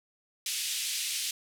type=band-pass noise; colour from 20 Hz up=pink; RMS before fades=-33 dBFS; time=0.46-1.31 s; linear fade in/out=2 ms; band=2700 to 12000 Hz; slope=24 dB/octave; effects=none